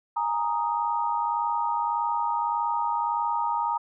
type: chord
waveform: sine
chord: Ab suspended second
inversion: none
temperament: equal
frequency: 830.6 / 932.3 / 1244.5 Hz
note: Ab5 / Bb5 / Eb6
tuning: 0 / 0 / 0 cents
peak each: -31 / -25 / -31 dBFS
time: 0.16-3.78 s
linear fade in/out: 10 ms
effects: none